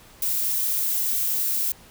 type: noise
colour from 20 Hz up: violet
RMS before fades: -24 dBFS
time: 0.22-1.72 s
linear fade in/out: 2 ms
effects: pink hiss -50 dBFS RMS until 1.9 s